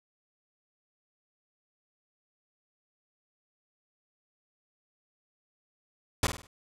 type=noise with echo; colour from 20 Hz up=pink; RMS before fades=-25 dBFS; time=6.23-6.27 s; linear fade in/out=2 ms; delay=50 ms; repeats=4; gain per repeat=-8 dB; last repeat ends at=6.47 s; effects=low-pass 10000 Hz 12 dB/octave